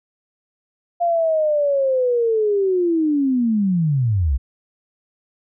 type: linear sweep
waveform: sine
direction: down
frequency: 698.5 to 58.2 Hz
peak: -15 dBFS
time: 1-4.38 s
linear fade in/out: 20 ms
effects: none